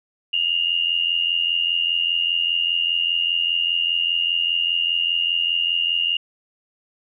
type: tone pair together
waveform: sine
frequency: 2794 / 2879 Hz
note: F7 / F#7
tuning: 0 / -48 cents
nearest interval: minor second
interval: 52 cents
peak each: -21 dBFS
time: 0.33-6.17 s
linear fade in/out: 5 ms
effects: none